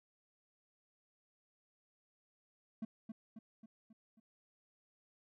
triangle tone with echo, 221.8 Hz, A3, 14 cents sharp, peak -36 dBFS, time 2.82-2.85 s, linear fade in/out 5 ms, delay 270 ms, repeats 5, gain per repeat -5 dB, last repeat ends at 4.2 s, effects none

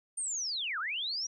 sine linear two-way sweep, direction down then up, 9030 to 1174.7 to 5830 Hz, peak -32 dBFS, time 0.17-1.27 s, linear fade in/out 10 ms, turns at 0.79 s, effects none

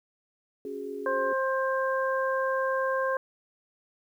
sine chord, C# suspended fourth, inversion none, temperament equal, 277.2 / 370 / 415.3 Hz, C#4 / F#4 / G#4, 0 / 0 / 0 cents, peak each -40 / -40 / -35 dBFS, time 0.65-1.33 s, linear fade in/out 2 ms
harmonic tone, 529 Hz, C5, 19 cents sharp, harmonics 1 / 2 / 3, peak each -27 / -30 / -32 dBFS, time 1.06-3.17 s, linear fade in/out 2 ms
effects 10-bit

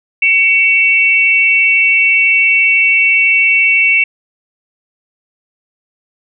sine tone pair together, 2247 / 2688 Hz, C#7 / E7, +23 / +33 cents, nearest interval minor third, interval 310 cents, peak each -10 dBFS, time 0.22-4.04 s, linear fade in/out 5 ms, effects none

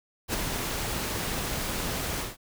pink noise with ADSR envelope, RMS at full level -26 dBFS, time 0.28-2.37 s, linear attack 61 ms, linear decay 4 ms, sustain -5 dB, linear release 180 ms, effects none

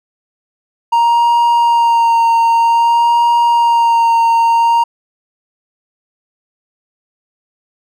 triangle tone with vibrato, 932.3 Hz, A#5, in tune, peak -6 dBFS, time 0.92-4.84 s, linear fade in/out 10 ms, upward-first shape sine, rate 0.52 Hz, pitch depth 20 cents each way, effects none

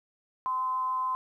sine tone with amplitude modulation, 1029 Hz, C6, 29 cents flat, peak -25 dBFS, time 0.46-1.15 s, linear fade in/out 0 ms, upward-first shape sine, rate 251 Hz, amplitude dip 35%, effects 11-bit

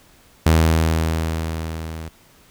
sawtooth tone with level ramp, 80.7 Hz, E2, 36 cents flat, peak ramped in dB -7 to -26 dBFS, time 0.46-2.09 s, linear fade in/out 5 ms, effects pink hiss -52 dBFS RMS until 2.5 s

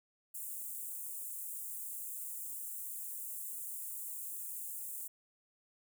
white high-pass noise, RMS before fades -43 dBFS, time 0.34-5.08 s, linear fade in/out 10 ms, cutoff 7600 Hz, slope 48 dB/octave, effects none

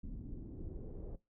brown noise with low-pass filter sweep, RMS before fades -45 dBFS, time 0.03-1.16 s, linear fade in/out 10 ms, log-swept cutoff 230 to 510 Hz, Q 2.2, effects noise-tail reverb RT60 0.2 s tail -18 dB re dry

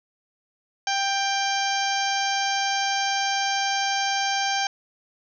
harmonic tone, 789 Hz, G5, 11 cents sharp, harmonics 1 / 2 / 3 / 4 / 5 / 6 / 7 / 8, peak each -25 / -29 / -32 / -31 / -37 / -34 / -33 / -33 dBFS, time 0.87-4.67 s, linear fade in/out 2 ms, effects none

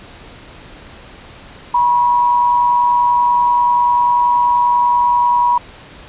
sine tone pair together, 968 / 1078.3 Hz, B5 / C#6, -35 / -48 cents, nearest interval major second, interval 187 cents, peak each -10 / -22 dBFS, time 1.74-5.58 s, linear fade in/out 5 ms, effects pink hiss -38 dBFS RMS until 6.08 s + resampled to 8000 Hz

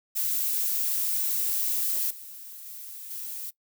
violet noise with level steps, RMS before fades -27 / -43 / -41 / -36 dBFS, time 0.15-3.51 s, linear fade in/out 20 ms, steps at 2.1 / 2.65 / 3.1 s, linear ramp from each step 10 ms, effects noise-tail reverb RT60 0.1 s tail -20 dB re dry

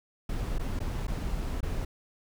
brown noise with dropouts, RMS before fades -31 dBFS, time 0.29-1.85 s, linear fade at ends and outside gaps 5 ms, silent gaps 0.584-0.594 / 0.792-0.802 / 1.07-1.079 / 1.607-1.629 s, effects none

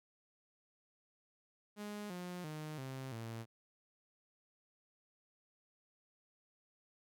sawtooth tone with pitch steps, 207.7 / 178.74 / 153.81 / 132.36 / 113.91 Hz, G#3 / F3 / D#3 / C3 / A#2, 0 / +40 / -20 / +20 / -40 cents, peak -39 dBFS, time 1.76-3.46 s, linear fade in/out 50 ms, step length 340 ms, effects none

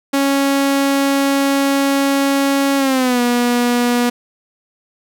sawtooth tone with pitch glide, 276.6 to 242.2 Hz, C#4 to B3, -4 to -34 cents, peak -9 dBFS, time 0.13-4.1 s, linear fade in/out 10 ms, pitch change -230 cents, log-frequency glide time 2.77-3.21 s, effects none

